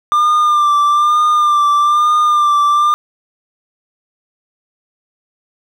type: tone with vibrato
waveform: triangle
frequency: 1193 Hz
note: D6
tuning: 27 cents sharp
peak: -7 dBFS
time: 0.12-2.94 s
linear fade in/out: 0 ms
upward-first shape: sine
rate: 1.1 Hz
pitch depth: 35 cents each way
effects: none